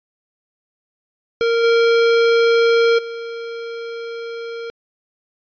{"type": "tone with level steps", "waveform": "square", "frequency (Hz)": 463.4, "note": "A#4", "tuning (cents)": -10, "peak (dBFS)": [-15, -12, -27], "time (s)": [1.41, 4.7], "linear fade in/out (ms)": 0, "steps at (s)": [1.63, 2.98], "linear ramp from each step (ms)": 10, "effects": ["resampled to 11025 Hz"]}